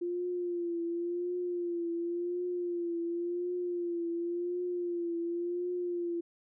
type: tone with vibrato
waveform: sine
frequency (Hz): 347.6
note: F4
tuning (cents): -8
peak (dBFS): -31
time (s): 0.01-6.21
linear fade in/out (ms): 10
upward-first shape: triangle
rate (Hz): 0.92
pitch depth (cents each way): 52
effects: none